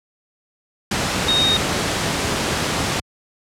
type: tone in noise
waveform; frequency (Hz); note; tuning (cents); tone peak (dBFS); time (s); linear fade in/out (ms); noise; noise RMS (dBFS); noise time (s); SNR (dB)
sine; 3729; A#7; 0; -15; 1.28-1.57; 5; pink; -20; 0.91-3; +2
effects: high-pass 80 Hz 12 dB/octave + low-pass 8000 Hz 12 dB/octave